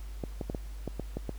clicks, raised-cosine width 2 ms, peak -20 dBFS, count 8, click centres 0.238 / 0.412 / 0.499 / 0.548 / 0.877 / 0.997 / 1.17 / 1.293 s, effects added 50 Hz sine -38 dBFS peak until 1.38 s + pink hiss -56 dBFS RMS until 1.38 s

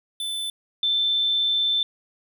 square / sine tone pair in turn, 3520 / 3542 Hz, A7 / A7, 0 / +11 cents, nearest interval unison, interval 11 cents, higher second, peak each -27 / -19 dBFS, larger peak second, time 0.2-0.5 / 0.83-1.83 s, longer second, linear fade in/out 2 ms, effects 10-bit

